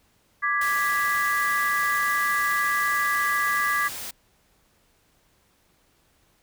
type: chord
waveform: sine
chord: G# diminished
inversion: second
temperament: equal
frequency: 1174.7 / 1661.2 / 1975.5 Hz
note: D6 / G#6 / B6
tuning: 0 / 0 / 0 cents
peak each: -25 / -25 / -27 dBFS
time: 0.42-3.89 s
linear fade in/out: 20 ms
type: noise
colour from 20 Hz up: white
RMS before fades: -35 dBFS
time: 0.61-4.11 s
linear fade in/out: 5 ms
effects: pink hiss -64 dBFS RMS until 6.42 s